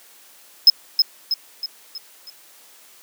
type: tone with echo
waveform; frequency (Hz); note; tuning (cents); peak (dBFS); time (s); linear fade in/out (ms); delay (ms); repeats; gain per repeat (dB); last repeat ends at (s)
triangle; 5140; E8; -45; -4; 0.67-0.7; 2; 320; 5; -6; 2.3
effects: white hiss -49 dBFS RMS until 3.02 s + high-pass 300 Hz 12 dB/octave